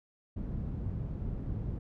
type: low-pass noise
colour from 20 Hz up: white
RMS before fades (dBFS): -36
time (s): 0.36-1.79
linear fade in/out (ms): 10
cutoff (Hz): 120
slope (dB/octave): 12
effects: none